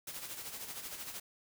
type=noise with tremolo; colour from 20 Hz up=white; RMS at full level=-42 dBFS; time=0.07-1.2 s; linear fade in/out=5 ms; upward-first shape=sine; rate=13 Hz; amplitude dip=55%; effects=none